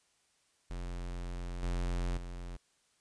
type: tone with level steps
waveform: square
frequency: 44 Hz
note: F1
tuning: 14 cents sharp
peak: -38 / -32 / -41 dBFS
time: 0.7-2.57 s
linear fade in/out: 10 ms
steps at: 1.63 / 2.17 s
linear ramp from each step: 2 ms
effects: white hiss -72 dBFS RMS until 3 s + resampled to 22050 Hz